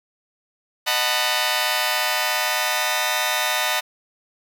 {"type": "chord", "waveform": "10% pulse", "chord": "B dominant seventh", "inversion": "first", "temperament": "just", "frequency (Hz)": [617.4, 740.8, 889, 987.8], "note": ["D#5", "F#5", "A5", "B5"], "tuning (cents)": [-14, 2, 18, 0], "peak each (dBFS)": -17, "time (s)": [0.86, 3.81], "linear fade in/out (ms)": 20, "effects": []}